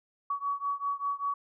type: beating tone pair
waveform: sine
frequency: 1128 / 1133.1 Hz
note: C#6 / C#6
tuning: +30 / +38 cents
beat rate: 5.1 Hz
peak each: -32 / -33 dBFS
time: 0.3-1.34 s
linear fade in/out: 5 ms
effects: none